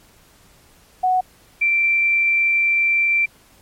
sine tone pair in turn, 740 / 2349 Hz, F#5 / D7, 0 / 0 cents, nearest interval octave + minor sixth, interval 2000 cents, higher second, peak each -14 dBFS, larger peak neither, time 1.03-1.21 / 1.61-3.26 s, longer second, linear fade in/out 10 ms, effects pink hiss -52 dBFS RMS until 3.61 s + MP3 64 kbps

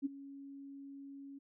sine tone with ADSR envelope, 277.2 Hz, C#4, in tune, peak -30 dBFS, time 0.02-1.39 s, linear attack 35 ms, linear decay 18 ms, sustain -17 dB, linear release 13 ms, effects none

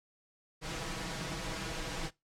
pink noise with comb filter, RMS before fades -38 dBFS, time 0.61-2.11 s, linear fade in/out 50 ms, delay 6.2 ms, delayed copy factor +0.75, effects noise-tail reverb RT60 0.2 s tail -21 dB re dry + low-pass 7000 Hz 12 dB/octave

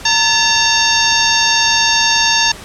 harmonic tone with a mistuned harmonic, 913 Hz, A#5, 36 cents flat, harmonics 1 / 2 / 3 / 4 / 5 / 6 / 7, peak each -18 / -18 / -18 / -18 / -18 / -18 / -18 dBFS, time 0.05-2.52 s, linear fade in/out 5 ms, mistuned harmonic 2, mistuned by -94 cents, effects pink hiss -33 dBFS RMS until 2.64 s + low-pass 10000 Hz 12 dB/octave

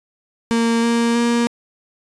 35% pulse tone with pitch steps, 230.8 / 233.5 / 236.2 Hz, A#3 / A#3 / A#3, -17 / +3 / +23 cents, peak -13 dBFS, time 0.51-1.47 s, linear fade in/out 0 ms, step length 320 ms, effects resampled to 22050 Hz

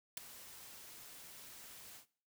white noise with ADSR envelope, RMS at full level -37 dBFS, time 0.17-2.06 s, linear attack 4 ms, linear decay 8 ms, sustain -17 dB, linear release 100 ms, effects noise-tail reverb RT60 0.5 s tail -20 dB re dry

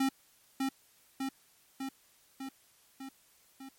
square tone with echo, 268.1 Hz, C4, 42 cents sharp, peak -27 dBFS, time 0-0.09 s, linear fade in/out 5 ms, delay 600 ms, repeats 6, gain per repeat -3 dB, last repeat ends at 3.69 s, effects white hiss -65 dBFS RMS until 3.78 s + MP3 64 kbps

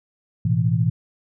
sine chord, A suspended second, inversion none, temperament just, 110 / 123.75 / 165 Hz, A2 / B2 / E3, 0 / +4 / +2 cents, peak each -21 dBFS, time 0.45-0.9 s, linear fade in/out 5 ms, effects none

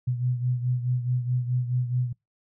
sine beating tone pair, 123.7 / 128.4 Hz, B2 / C3, +3 / -32 cents, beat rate 4.7 Hz, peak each -24 / -30 dBFS, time 0.07-2.13 s, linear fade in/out 10 ms, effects noise-tail reverb RT60 0.2 s tail -26 dB re dry

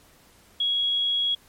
sine tone, 3322 Hz, G#7, in tune, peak -21 dBFS, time 0.6-1.35 s, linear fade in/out 5 ms, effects pink hiss -56 dBFS RMS until 1.48 s + MP3 64 kbps

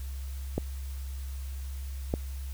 clicks, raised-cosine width 2 ms, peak -14 dBFS, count 2, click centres 0.58 / 2.139 s, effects added 67 Hz sine -34 dBFS peak until 2.53 s + white hiss -52 dBFS RMS until 2.53 s

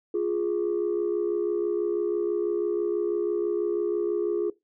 sine tone pair together, 349.2 / 415.3 Hz, F4 / G#4, 0 / 0 cents, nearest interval minor third, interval 300 cents, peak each -25 dBFS, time 0.14-4.5 s, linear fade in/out 5 ms, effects noise-tail reverb RT60 0.2 s tail -20 dB re dry + tanh soft clip ceiling -19 dBFS

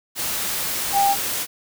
sine tone in noise, 797 Hz, G5, 28 cents sharp, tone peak -15 dBFS, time 0.92-1.16 s, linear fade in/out 50 ms, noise white, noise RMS -25 dBFS, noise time 0.15-1.47 s, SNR +7 dB, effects none

